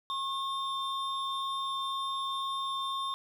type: tone pair together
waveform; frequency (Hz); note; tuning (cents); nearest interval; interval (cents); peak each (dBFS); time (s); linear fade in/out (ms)
triangle; 1083 / 3599; C#6 / A7; -41 / +38; octave + major sixth; 2079; -31 / -35; 0.1-3.14; 0
effects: none